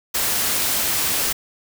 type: noise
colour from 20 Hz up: white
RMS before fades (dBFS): -21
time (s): 0.14-1.33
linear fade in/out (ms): 10
effects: none